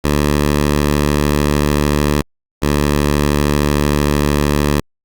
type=tone pair in turn; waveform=10% pulse; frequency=73.42 / 73.11 Hz; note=D2 / D2; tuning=0 / -7 cents; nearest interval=unison; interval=7 cents; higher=first; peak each=-4 dBFS; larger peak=neither; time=0.04-2.22 / 2.62-4.8 s; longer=neither; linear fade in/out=5 ms; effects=Opus 48 kbps